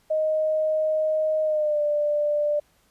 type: tone with pitch glide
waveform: sine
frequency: 623 to 591.8 Hz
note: D#5 to D5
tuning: +2 to +13 cents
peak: -20 dBFS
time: 0.1-2.6 s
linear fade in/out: 10 ms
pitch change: -89 cents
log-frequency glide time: 1.43-1.81 s
effects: pink hiss -63 dBFS RMS until 2.9 s + resampled to 32000 Hz